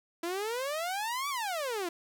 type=exponential two-way sweep; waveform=sawtooth; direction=up then down; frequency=329.6 to 1174.7 to 329.6 Hz; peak=-28 dBFS; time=0.23-1.89 s; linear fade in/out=5 ms; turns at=1.29 s; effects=none